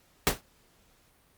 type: noise with exponential decay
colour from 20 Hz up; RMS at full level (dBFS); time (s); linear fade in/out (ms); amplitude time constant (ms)
pink; -19; 0.27-0.41; 0; 29
effects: pink hiss -64 dBFS RMS until 1.37 s + Opus 48 kbps